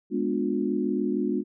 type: chord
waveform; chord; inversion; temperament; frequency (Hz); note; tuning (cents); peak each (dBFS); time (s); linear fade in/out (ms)
sine; G# diminished seventh; none; equal with one note detuned; 207.7 / 246.9 / 293.7 / 358.2; G#3 / B3 / D4 / F4; 0 / 0 / 0 / +44; -29; 0.1-1.44; 50
effects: none